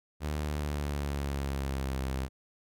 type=tone with pitch glide; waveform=sawtooth; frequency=75.1 to 66.14 Hz; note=D2 to C2; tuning=+39 to +19 cents; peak=-27 dBFS; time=0.2-2.29 s; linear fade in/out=50 ms; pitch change=-220 cents; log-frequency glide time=0.43-2 s; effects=none